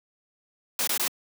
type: noise bursts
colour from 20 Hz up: white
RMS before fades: -26 dBFS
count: 3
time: 0.79-1.079 s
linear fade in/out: 2 ms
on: 83 ms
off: 20 ms
effects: high-pass 200 Hz 12 dB/octave